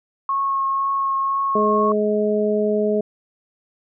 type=tone with vibrato; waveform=sine; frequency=1091 Hz; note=C#6; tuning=28 cents flat; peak=-18 dBFS; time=0.29-1.92 s; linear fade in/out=2 ms; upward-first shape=triangle; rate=2 Hz; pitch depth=13 cents each way
type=harmonic tone; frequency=210.8 Hz; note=G#3; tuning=26 cents sharp; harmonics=1 / 2 / 3; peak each=-22 / -19 / -23 dBFS; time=1.55-3.01 s; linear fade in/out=5 ms
effects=none